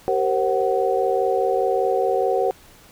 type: tone cluster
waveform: sine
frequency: 386.3 / 468.1 / 533 / 747 Hz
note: G4 / A#4 / C5 / F#5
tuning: -25 / +7 / +32 / +16 cents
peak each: -23 dBFS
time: 0.08-2.51 s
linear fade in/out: 0 ms
effects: pink hiss -49 dBFS RMS until 2.91 s